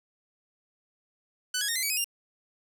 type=tone with pitch steps; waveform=10% pulse; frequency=1500 / 1664.4 / 1846.7 / 2049 / 2274 / 2523 / 2799 Hz; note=F#6 / G#6 / A#6 / C7 / C#7 / D#7 / F7; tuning=+23 / +3 / -17 / -37 / +44 / +23 / +3 cents; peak=-18 dBFS; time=1.54-2.044 s; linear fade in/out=5 ms; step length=72 ms; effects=none